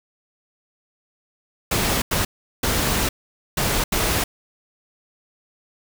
pink noise bursts at uneven times, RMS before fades -21 dBFS, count 5, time 1.71-2.02 / 2.11-2.25 / 2.63-3.09 / 3.57-3.84 / 3.92-4.24 s, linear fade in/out 5 ms, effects none

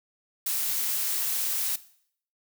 blue noise, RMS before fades -28 dBFS, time 0.46-1.76 s, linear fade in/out 5 ms, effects noise-tail reverb RT60 0.6 s tail -17 dB re dry

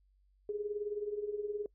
sine tone with tremolo, 415.3 Hz, G#4, in tune, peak -31 dBFS, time 0.49-1.66 s, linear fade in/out 2 ms, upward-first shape triangle, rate 19 Hz, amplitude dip 80%, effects noise-tail reverb RT60 0.1 s tail -25 dB re dry + added 48 Hz sine -66 dBFS peak until 1.74 s

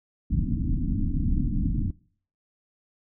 pink low-pass noise, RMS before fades -25 dBFS, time 0.3-1.91 s, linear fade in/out 10 ms, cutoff 300 Hz, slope 96 dB/octave, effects noise-tail reverb RT60 0.5 s tail -21 dB re dry

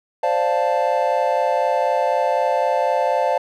triangle chord, D minor seventh, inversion third, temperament equal, 523.3 / 587.3 / 698.5 / 880 Hz, C5 / D5 / F5 / A5, 0 / 0 / 0 / 0 cents, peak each -20 dBFS, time 0.23-3.38 s, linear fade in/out 5 ms, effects none

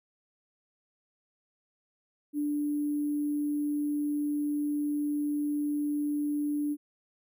sine tone with sample-and-hold, 293.7 Hz, D4, in tune, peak -27 dBFS, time 2.33-6.77 s, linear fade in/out 50 ms, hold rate 11025 Hz, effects none

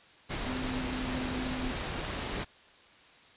sine tone in noise, 255.1 Hz, C4, 44 cents flat, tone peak -35 dBFS, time 0.45-1.72 s, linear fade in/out 20 ms, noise pink, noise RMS -35 dBFS, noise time 0.29-2.45 s, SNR -3 dB, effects white hiss -57 dBFS RMS until 3.36 s + resampled to 8000 Hz

